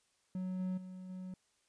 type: tone with level steps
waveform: triangle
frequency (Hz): 185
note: F#3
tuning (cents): 0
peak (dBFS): -34 / -32 / -43 / -40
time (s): 0.35-1.34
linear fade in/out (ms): 2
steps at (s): 0.59 / 0.77 / 1.09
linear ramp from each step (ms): 10
effects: white hiss -75 dBFS RMS until 1.68 s + resampled to 22050 Hz